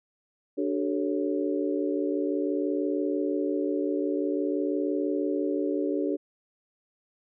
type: chord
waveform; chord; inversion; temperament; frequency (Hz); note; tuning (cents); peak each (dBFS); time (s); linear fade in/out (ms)
sine; D major seventh; none; equal with one note detuned; 293.7 / 379.5 / 440 / 554.4; D4 / F#4 / A4 / C#5; 0 / +44 / 0 / 0; -28 / -30 / -32 / -34; 0.57-6.17; 20
effects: none